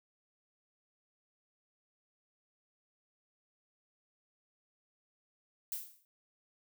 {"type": "noise with exponential decay", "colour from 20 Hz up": "violet", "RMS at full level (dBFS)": -35, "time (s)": [5.72, 6.05], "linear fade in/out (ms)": 1, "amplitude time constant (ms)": 70, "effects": []}